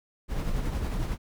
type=noise with tremolo; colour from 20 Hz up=brown; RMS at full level=-27 dBFS; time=0.28-1.18 s; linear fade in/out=50 ms; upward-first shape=triangle; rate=11 Hz; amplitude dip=45%; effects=none